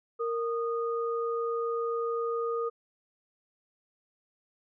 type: tone pair together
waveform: sine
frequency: 463.7 / 1232.2 Hz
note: A#4 / D#6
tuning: -9 / -17 cents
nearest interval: octave + perfect fourth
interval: 1692 cents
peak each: -29 / -34 dBFS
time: 0.19-2.7 s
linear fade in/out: 20 ms
effects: none